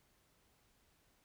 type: silence
effects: pink hiss -73 dBFS RMS until 1.24 s